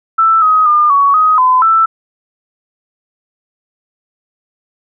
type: tone with pitch steps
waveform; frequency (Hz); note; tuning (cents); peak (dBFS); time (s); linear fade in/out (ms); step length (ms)
sine; 1325 / 1261 / 1207 / 1122 / 1257 / 1017 / 1326; E6 / D#6 / D6 / C#6 / D#6 / C6 / E6; +9 / +23 / +47 / +21 / +17 / -50 / +10; -6; 0.18-1.86; 10; 240
effects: none

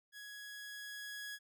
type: tone with level ramp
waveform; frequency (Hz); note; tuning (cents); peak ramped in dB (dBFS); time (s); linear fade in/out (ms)
sawtooth; 1670; G#6; +9; -45 to -39; 0.12-1.39; 50
effects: none

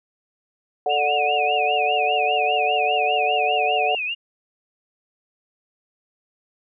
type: harmonic tone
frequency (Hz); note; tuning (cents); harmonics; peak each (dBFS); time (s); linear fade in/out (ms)
146.83; D3; 0; 3 / 4 / 5; -26 / -26 / -20; 0.86-3.95; 2
type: tone with vibrato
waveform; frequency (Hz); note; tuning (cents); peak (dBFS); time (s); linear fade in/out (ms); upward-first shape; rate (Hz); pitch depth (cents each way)
sine; 2637; E7; 0; -23; 0.89-4.15; 20; sine; 5; 130
effects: none

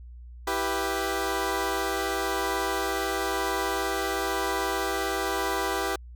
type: chord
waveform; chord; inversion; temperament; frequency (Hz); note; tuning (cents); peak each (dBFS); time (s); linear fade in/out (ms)
15% pulse; E minor; none; equal; 329.6 / 392 / 493.9; E4 / G4 / B4; 0 / 0 / 0; -26 / -22 / -26; 0.47-5.96; 5
effects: added 60 Hz sine -41 dBFS peak until 6.15 s

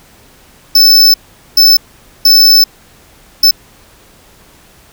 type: tone bursts at uneven times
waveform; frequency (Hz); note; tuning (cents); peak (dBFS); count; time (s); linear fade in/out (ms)
square; 5270; E8; -1; -3; 4; 0.75-1.14 / 1.57-1.77 / 2.25-2.64 / 3.43-3.51; 5
effects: pink hiss -43 dBFS RMS until 4.92 s

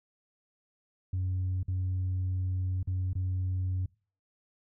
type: tone with dropouts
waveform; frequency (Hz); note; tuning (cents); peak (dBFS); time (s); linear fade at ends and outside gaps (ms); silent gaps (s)
sine; 92.5; F#2; 0; -26; 1.13-3.86; 5; 1.631-1.681 / 2.83-2.873 / 3.132-3.153
effects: noise-tail reverb RT60 0.4 s tail -25 dB re dry + tanh soft clip ceiling -26 dBFS

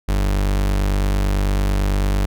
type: tone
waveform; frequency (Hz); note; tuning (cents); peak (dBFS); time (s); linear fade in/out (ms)
40% pulse; 49; G1; 0; -15; 0.08-2.26; 10
effects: none

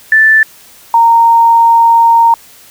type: tone pair in turn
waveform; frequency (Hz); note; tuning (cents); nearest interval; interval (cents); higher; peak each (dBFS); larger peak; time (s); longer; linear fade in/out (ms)
sine; 1760 / 924.3; A6 / A#5; 0 / -15; major seventh; 1115; first; -3; neither; 0.12-0.43 / 0.94-2.34; second; 2
effects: white hiss -39 dBFS RMS until 2.7 s

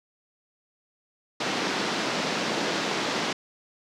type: band-pass noise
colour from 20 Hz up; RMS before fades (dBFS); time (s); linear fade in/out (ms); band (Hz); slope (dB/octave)
pink; -28; 1.4-3.33; 5; 190 to 5700; 24
effects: none

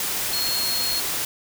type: tone in noise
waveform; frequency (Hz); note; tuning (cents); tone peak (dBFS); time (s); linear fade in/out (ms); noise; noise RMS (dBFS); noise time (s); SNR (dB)
sine; 4287; C8; +41; -24; 0.33-1; 2; white; -26; 0-1.25; -1
effects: none

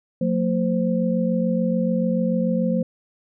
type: tone cluster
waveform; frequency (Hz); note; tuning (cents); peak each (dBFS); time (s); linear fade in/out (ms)
sine; 180.6 / 227.5 / 519; F#3 / A#3 / C5; -42 / -42 / -14; -22 / -22 / -25; 0.21-2.83; 5
effects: none

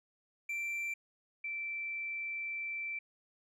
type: tone pair in turn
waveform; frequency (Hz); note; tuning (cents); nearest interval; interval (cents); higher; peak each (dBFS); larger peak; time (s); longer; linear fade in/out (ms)
triangle / sine; 2348 / 2336; D7 / D7; -1 / -10; unison; 9; first; -33 / -36; first; 0.49-0.94 / 1.44-2.99; second; 5
effects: none

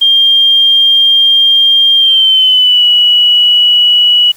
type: tone with pitch glide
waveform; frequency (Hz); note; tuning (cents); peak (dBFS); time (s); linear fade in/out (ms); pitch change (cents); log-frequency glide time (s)
sine; 3200 to 2934; G7 to F#7; +35 to -15; -4; 0.01-4.32; 10; -150; 1.96-2.85
effects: white hiss -40 dBFS RMS until 4.36 s

